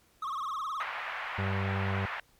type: tone with vibrato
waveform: triangle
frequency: 1174.7 Hz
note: D6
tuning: in tune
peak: -30 dBFS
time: 0.22-0.83 s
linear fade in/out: 5 ms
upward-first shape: sine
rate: 19 Hz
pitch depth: 170 cents each way
type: band-pass noise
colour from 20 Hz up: white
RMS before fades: -37 dBFS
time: 0.8-2.2 s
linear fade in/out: 2 ms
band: 730 to 2200 Hz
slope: 24 dB/octave
type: harmonic tone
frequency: 97 Hz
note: G2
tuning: 18 cents flat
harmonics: 1 / 2 / 4 / 5 / 6 / 7 / 8 / 9 / 10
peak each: -30 / -36 / -42 / -44 / -46 / -47 / -48 / -49 / -50 dBFS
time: 1.38-2.06 s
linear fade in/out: 5 ms
effects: pink hiss -65 dBFS RMS until 2.39 s + MP3 96 kbps